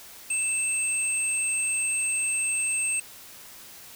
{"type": "tone pair together", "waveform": "sine", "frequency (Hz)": [2637, 8372], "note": ["E7", "C9"], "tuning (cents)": [0, 0], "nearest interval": "octave + minor sixth", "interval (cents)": 2000, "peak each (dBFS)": [-29, -25], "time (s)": [0.3, 3], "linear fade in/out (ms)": 5, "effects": ["white hiss -46 dBFS RMS until 3.95 s"]}